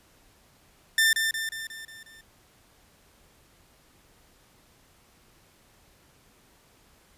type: tone with echo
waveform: sawtooth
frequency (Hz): 1789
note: A6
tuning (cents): +28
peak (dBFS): -15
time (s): 0.98-1.13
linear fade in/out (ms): 2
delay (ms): 180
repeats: 6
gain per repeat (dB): -5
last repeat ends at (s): 2.21
effects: pink hiss -60 dBFS RMS until 7.17 s + resampled to 32000 Hz